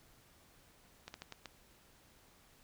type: slowing click train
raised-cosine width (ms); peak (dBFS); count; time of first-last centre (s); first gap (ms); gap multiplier
0.2; -28; 5; 1.08-1.457; 61; 1.3
effects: pink hiss -65 dBFS RMS until 2.63 s